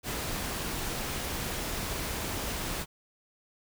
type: noise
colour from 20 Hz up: pink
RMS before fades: -34 dBFS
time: 0.03-2.86 s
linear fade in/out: 50 ms
effects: none